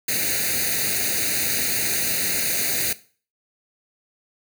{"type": "noise with comb filter", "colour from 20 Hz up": "white", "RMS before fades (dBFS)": -23, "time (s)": [0.08, 2.93], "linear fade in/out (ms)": 5, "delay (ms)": 0.46, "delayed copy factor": 0.95, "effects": ["noise-tail reverb RT60 0.4 s tail -17 dB re dry", "high-pass 80 Hz 12 dB/octave"]}